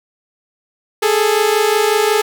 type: tone pair together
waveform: sawtooth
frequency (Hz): 413.5 / 439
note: G#4 / A4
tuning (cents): -8 / -4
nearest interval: minor second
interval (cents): 104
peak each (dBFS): -11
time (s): 1.02-2.22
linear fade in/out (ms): 10
effects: none